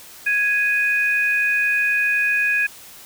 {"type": "tone pair together", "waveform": "sine", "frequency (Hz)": [1661.2, 2489], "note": ["G#6", "D#7"], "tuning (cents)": [0, 0], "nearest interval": "perfect fifth", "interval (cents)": 700, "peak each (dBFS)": -19, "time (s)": [0.26, 2.67], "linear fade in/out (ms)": 10, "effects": ["white hiss -42 dBFS RMS until 3.05 s"]}